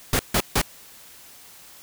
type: noise bursts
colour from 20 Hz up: pink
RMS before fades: -20 dBFS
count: 3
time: 0.13-0.616 s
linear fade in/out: 2 ms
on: 62 ms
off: 150 ms
effects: white hiss -47 dBFS RMS until 1.82 s

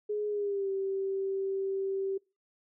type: tone with pitch glide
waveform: sine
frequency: 418.4 to 388.1 Hz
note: G#4 to G4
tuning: +13 to -17 cents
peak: -29 dBFS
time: 0.09-2.18 s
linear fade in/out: 10 ms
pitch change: -130 cents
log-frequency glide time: 0.28-0.7 s
effects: noise-tail reverb RT60 0.3 s tail -26 dB re dry

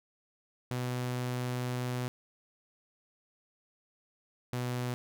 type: tone pair in turn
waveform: sawtooth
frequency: 124.6 / 123.81 Hz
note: B2 / B2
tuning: +16 / +5 cents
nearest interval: unison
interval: 11 cents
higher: first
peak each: -28 dBFS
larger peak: neither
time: 0.71-2.08 / 4.53-4.94 s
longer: first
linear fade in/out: 0 ms
effects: none

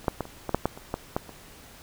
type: clicks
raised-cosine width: 1 ms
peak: -30 / -8 / -14 / -27 / -15 / -7 / -9 / -26 / -13 / -11 / -27 dBFS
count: 11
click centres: 0.044 / 0.082 / 0.207 / 0.254 / 0.493 / 0.546 / 0.656 / 0.775 / 0.941 / 1.165 / 1.293 s
effects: pink hiss -49 dBFS RMS until 1.82 s

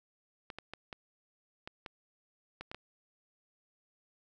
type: clicks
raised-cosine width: 0.3 ms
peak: -26 dBFS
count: 9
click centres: 0.502 / 0.586 / 0.736 / 0.928 / 1.675 / 1.862 / 2.61 / 2.715 / 2.746 s
effects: none

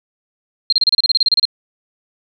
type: tone bursts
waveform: sine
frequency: 4190 Hz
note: C8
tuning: 2 cents sharp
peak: -9 dBFS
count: 14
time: 0.7-1.453 s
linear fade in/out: 2 ms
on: 25 ms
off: 31 ms
effects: none

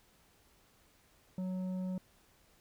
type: tone with tanh clipping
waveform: triangle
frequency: 185 Hz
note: F#3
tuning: in tune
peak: -36 dBFS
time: 1.38-1.98 s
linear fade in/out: 2 ms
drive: 12 dB
effects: pink hiss -67 dBFS RMS until 2.6 s

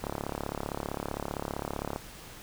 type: click train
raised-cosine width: 1 ms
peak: -18 dBFS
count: 69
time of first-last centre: 0.04-1.961 s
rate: 35.4 Hz
effects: pink hiss -47 dBFS RMS until 2.42 s

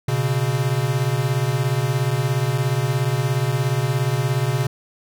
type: beating tone pair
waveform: square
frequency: 122.2 / 139.2 Hz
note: B2 / C#3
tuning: -18 / +8 cents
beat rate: 17 Hz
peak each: -22 dBFS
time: 0.08-4.67 s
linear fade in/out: 5 ms
effects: none

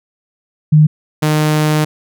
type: tone pair in turn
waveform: sine / sawtooth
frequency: 153 / 153 Hz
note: D#3 / D#3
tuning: -29 / -29 cents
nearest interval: unison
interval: 0 cents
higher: neither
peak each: -4 / -7 dBFS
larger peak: first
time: 0.72-0.87 / 1.22-1.85 s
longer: second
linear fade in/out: 10 ms
effects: none

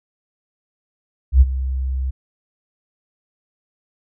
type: tone with ADSR envelope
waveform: sine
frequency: 65.41 Hz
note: C2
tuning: in tune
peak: -4 dBFS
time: 1.32-2.11 s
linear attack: 91 ms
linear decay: 32 ms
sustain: -15 dB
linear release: 13 ms
effects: none

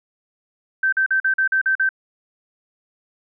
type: tone bursts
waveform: sine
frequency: 1552 Hz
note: G6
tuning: 18 cents flat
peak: -15 dBFS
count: 8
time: 0.83-1.891 s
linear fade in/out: 5 ms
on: 95 ms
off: 43 ms
effects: none

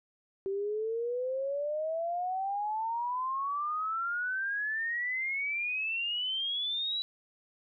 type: exponential sweep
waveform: sine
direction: up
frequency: 384.4 to 3951 Hz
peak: -30 dBFS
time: 0.46-7.02 s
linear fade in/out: 0 ms
effects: none

